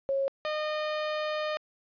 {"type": "tone pair in turn", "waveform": ["sine", "sawtooth"], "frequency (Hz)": [546, 611.3], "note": ["C#5", "D#5"], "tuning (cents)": [-26, -31], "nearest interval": "major second", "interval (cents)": 195, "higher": "second", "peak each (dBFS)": -25, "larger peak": "neither", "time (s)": [[0.09, 0.28], [0.45, 1.57]], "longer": "second", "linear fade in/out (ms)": 0, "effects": ["resampled to 11025 Hz", "11-bit"]}